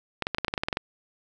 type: clicks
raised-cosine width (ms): 0.3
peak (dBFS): -10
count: 12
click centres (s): 0.223 / 0.269 / 0.347 / 0.384 / 0.447 / 0.482 / 0.539 / 0.578 / 0.635 / 0.685 / 0.728 / 0.771
effects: none